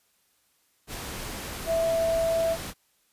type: tone in noise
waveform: sine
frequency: 659.3 Hz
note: E5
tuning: in tune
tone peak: -22 dBFS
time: 1.66-2.57 s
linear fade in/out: 50 ms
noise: pink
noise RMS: -36 dBFS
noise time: 0.87-2.74 s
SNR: +11 dB
effects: white hiss -68 dBFS RMS until 3.12 s + resampled to 32000 Hz